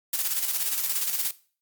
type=noise with tremolo; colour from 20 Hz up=blue; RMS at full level=-25 dBFS; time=0.13-1.31 s; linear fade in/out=5 ms; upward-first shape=square; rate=17 Hz; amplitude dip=50%; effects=noise-tail reverb RT60 0.4 s tail -18 dB re dry + Opus 48 kbps